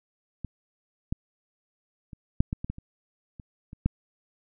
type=clicks; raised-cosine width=5 ms; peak=-21 / -15 / -29 / -7 / -16 / -20 / -19 / -29 / -29 / -29 / -10 dBFS; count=11; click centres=0.447 / 1.125 / 2.132 / 2.405 / 2.529 / 2.645 / 2.7 / 2.784 / 3.398 / 3.731 / 3.86 s; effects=none